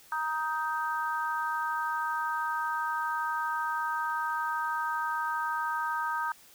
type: harmonic tone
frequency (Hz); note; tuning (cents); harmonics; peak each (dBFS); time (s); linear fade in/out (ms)
312.6; D#4; +8; 3 / 4 / 5; -32 / -33 / -34; 0.12-6.32; 2
effects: white hiss -56 dBFS RMS until 6.54 s